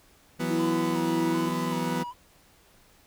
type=chord; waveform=30% pulse; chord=E suspended second; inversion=none; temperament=equal; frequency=164.81 / 185 / 246.9 Hz; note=E3 / F#3 / B3; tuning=0 / 0 / 0 cents; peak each=-29 / -30 / -28 dBFS; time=0.39-2.04 s; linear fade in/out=20 ms
type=tone with tremolo; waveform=sine; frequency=329.6 Hz; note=E4; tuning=in tune; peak=-25 dBFS; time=0.5-1.49 s; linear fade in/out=10 ms; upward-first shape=sine; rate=1.7 Hz; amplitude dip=40%
type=tone with vibrato; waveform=triangle; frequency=989 Hz; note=B5; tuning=2 cents sharp; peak=-32 dBFS; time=0.57-2.14 s; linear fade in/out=50 ms; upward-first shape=square; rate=1.3 Hz; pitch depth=42 cents each way
effects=pink hiss -59 dBFS RMS until 3.06 s